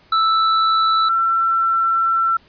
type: tone pair in turn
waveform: square / sine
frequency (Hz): 1318.5 / 1345.4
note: E6 / E6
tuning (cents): 0 / +35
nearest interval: unison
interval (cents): 35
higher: second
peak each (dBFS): -14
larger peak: neither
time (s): 0.12-1.09 / 1.09-2.37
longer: second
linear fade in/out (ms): 5
effects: pink hiss -52 dBFS RMS until 2.48 s + resampled to 11025 Hz